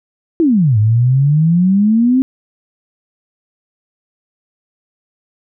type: exponential two-way sweep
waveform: sine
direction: down then up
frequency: 349.2 to 103.83 to 266.9 Hz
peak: -8 dBFS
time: 0.4-2.22 s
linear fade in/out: 0 ms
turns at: 0.78 s
effects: none